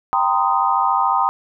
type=chord; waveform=sine; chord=C minor seventh; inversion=second; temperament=equal with one note detuned; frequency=784 / 932.3 / 1026.2 / 1244.5 Hz; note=G5 / Bb5 / C6 / Eb6; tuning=0 / 0 / -34 / 0 cents; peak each=-20 dBFS; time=0.13-1.29 s; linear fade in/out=0 ms; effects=none